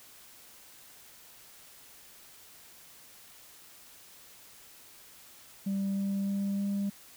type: tone with pitch steps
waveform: sine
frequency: 196.1 / 197.35 / 198.61 / 199.87 Hz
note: G3 / G3 / G3 / G3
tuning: +1 / +12 / +23 / +34 cents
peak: -26 dBFS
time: 5.66-6.9 s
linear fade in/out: 10 ms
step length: 310 ms
effects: tanh soft clip ceiling -27 dBFS + white hiss -54 dBFS RMS until 7.16 s